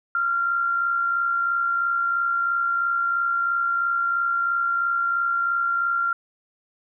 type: tone with amplitude modulation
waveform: sine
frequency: 1383 Hz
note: F6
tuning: 17 cents flat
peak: -18 dBFS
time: 0.15-6.13 s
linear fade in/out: 2 ms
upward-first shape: sine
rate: 63 Hz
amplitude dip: 40%
effects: none